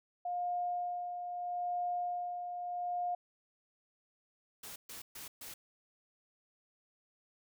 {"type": "tone with tremolo", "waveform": "sine", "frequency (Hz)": 710, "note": "F5", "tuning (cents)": 28, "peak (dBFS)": -32, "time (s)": [0.25, 3.15], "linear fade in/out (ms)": 5, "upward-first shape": "sine", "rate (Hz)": 0.78, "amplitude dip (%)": 50}
{"type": "noise bursts", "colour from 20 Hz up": "white", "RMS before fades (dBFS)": -47, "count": 4, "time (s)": [4.63, 5.54], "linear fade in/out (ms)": 5, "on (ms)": 130, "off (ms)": 130}
{"effects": []}